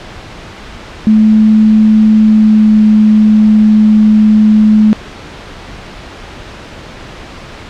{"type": "tone with pitch glide", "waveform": "sine", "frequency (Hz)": [216.4, 214.3], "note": ["A3", "A3"], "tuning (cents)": [-29, -45], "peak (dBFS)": -3, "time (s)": [1.07, 4.93], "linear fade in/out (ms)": 0, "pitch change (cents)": -16, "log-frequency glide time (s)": [2.21, 2.82], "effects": ["pink hiss -29 dBFS RMS until 7.69 s", "low-pass 4000 Hz 12 dB/octave"]}